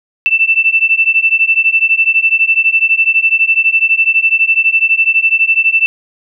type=beating tone pair; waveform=sine; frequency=2658 / 2670 Hz; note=E7 / E7; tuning=+14 / +22 cents; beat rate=12 Hz; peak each=-11 dBFS; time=0.26-5.86 s; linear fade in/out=0 ms; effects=none